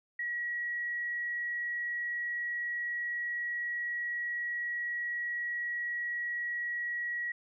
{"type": "tone", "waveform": "sine", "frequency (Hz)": 1916, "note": "A#6", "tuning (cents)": 47, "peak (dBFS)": -32, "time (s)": [0.19, 7.32], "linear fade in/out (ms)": 5, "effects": []}